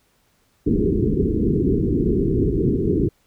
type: low-pass noise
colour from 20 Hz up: white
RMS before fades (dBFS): -19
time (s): 0.66-3.09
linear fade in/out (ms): 10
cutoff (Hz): 430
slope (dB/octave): 96
effects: pink hiss -63 dBFS RMS until 3.26 s